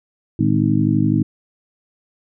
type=harmonic tone with a mistuned harmonic; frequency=51.91 Hz; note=G#1; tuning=in tune; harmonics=2 / 3 / 4 / 5 / 6; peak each=-20 / -20 / -20 / -20 / -20 dBFS; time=0.39-1.23 s; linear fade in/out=5 ms; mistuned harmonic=2; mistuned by=+130 cents; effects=none